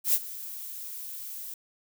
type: noise with ADSR envelope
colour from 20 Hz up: violet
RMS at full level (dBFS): -21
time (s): 0.04-1.54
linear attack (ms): 95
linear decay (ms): 50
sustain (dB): -18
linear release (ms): 4
effects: none